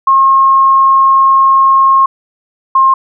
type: tone pair in turn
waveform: sine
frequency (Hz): 1077 / 1065.2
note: C6 / C6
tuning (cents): +50 / +31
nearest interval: unison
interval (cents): 19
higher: first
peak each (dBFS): -4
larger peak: neither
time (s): 0.07-2.06 / 2.75-2.94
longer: first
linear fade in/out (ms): 5
effects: none